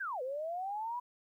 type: linear two-way sweep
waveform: sine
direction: down then up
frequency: 1659 to 493.3 to 991 Hz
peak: -35 dBFS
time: 0-1 s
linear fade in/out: 10 ms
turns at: 0.22 s
effects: 12-bit